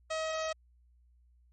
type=tone; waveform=sawtooth; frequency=636 Hz; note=D#5; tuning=38 cents sharp; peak=-28 dBFS; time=0.1-0.53 s; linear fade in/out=10 ms; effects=added 60 Hz sine -61 dBFS peak until 1.52 s + MP3 32 kbps